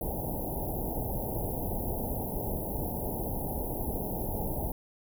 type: band-stop noise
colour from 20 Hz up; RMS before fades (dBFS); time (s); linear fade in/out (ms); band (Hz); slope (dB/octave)
pink; -33; 0.01-4.72; 2; 900 to 11000; 96
effects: none